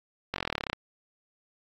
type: slowing click train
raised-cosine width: 0.3 ms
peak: -13 dBFS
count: 16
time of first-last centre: 0.34-0.731 s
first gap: 21 ms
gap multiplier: 1.03
effects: AAC 48 kbps